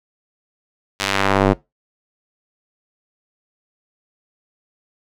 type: tone with band-pass filter sweep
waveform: square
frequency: 49 Hz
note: G1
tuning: in tune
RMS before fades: -17 dBFS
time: 0.99-1.54 s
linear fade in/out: 20 ms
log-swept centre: 4500 to 410 Hz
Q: 0.72
effects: noise-tail reverb RT60 0.2 s tail -20 dB re dry

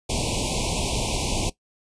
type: band-stop noise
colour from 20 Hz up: pink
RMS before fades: -25 dBFS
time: 0.09-1.5 s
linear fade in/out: 10 ms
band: 1000 to 2300 Hz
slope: 96 dB/octave
effects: noise-tail reverb RT60 0.1 s tail -17 dB re dry + resampled to 22050 Hz

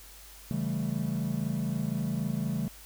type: chord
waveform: triangle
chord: A dominant seventh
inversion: first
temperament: equal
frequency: 138.59 / 164.81 / 196 / 220 Hz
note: C#3 / E3 / G3 / A3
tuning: 0 / 0 / 0 / 0 cents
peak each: -32 dBFS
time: 0.51-2.68 s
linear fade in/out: 0 ms
effects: added 50 Hz sine -52 dBFS peak until 2.85 s + white hiss -51 dBFS RMS until 2.85 s

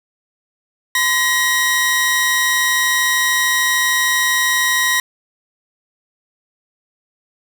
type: tone pair together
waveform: sawtooth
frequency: 1026.5 / 1900 Hz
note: C6 / A#6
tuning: -33 / +33 cents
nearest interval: major seventh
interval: 1066 cents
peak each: -18 / -11 dBFS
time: 0.95-5 s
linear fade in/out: 2 ms
effects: none

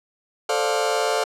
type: chord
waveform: sawtooth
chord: D minor seventh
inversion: second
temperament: just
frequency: 440.5 / 528.6 / 587.3 / 704.8 Hz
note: A4 / C5 / D5 / F5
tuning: +2 / +18 / 0 / +16 cents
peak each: -20 / -23 / -22 / -21 dBFS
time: 0.49-1.24 s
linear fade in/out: 5 ms
effects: low-pass 9000 Hz 12 dB/octave

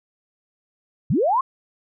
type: linear sweep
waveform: sine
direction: up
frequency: 97.7 to 1108.7 Hz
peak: -16 dBFS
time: 1.1-1.41 s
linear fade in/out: 5 ms
effects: none

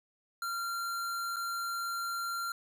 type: tone with dropouts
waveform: square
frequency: 1379 Hz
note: F6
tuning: 22 cents flat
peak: -34 dBFS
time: 0.42-2.52 s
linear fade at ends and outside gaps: 2 ms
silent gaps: 1.361-1.366 s
effects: none

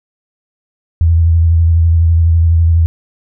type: tone with vibrato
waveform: sine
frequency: 82.9 Hz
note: E2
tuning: 10 cents sharp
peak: -6 dBFS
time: 1.01-2.86 s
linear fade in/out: 0 ms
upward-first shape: sine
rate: 12 Hz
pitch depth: 35 cents each way
effects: none

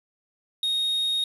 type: tone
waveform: triangle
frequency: 3729 Hz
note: A#7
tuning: in tune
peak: -21 dBFS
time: 0.63-1.24 s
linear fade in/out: 2 ms
effects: resampled to 32000 Hz + 8-bit

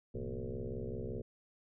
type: tone with frequency modulation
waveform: sine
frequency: 172.3 Hz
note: F3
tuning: 23 cents flat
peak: -37 dBFS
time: 0.14-1.22 s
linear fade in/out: 10 ms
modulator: 65.3 Hz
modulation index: 5.1
effects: none

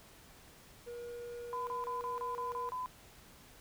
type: tone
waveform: triangle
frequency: 478.1 Hz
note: A#4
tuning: 44 cents sharp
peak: -40 dBFS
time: 0.86-2.71 s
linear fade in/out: 20 ms
type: tone bursts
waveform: sine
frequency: 1009 Hz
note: B5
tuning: 37 cents sharp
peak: -36 dBFS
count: 8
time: 1.53-2.86 s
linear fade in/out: 0 ms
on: 140 ms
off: 30 ms
effects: pink hiss -58 dBFS RMS until 3.6 s

